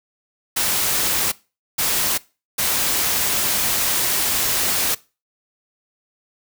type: noise bursts at uneven times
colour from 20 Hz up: white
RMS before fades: -20 dBFS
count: 3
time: 0.56-1.32 / 1.78-2.18 / 2.58-4.95 s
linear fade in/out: 10 ms
effects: noise-tail reverb RT60 0.3 s tail -21 dB re dry